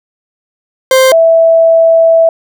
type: tone pair in turn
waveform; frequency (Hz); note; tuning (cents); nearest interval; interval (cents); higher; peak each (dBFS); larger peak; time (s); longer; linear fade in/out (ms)
40% pulse / sine; 523.3 / 657.6; C5 / E5; 0 / -4; major third; 396; second; -3; neither; 0.91-1.12 / 1.12-2.29; second; 2
effects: none